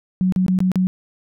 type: tone with dropouts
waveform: sine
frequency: 185 Hz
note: F#3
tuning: in tune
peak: -14 dBFS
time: 0.21-0.87 s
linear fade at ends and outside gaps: 0 ms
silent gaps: 0.323-0.361 / 0.464-0.482 / 0.589-0.604 / 0.717-0.757 s
effects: none